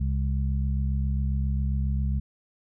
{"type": "harmonic tone", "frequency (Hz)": 67.4, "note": "C#2", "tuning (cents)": -48, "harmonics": [1, 2, 3], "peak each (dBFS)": [-24, -30, -34], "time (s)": [0, 2.2], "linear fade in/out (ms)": 10, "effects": []}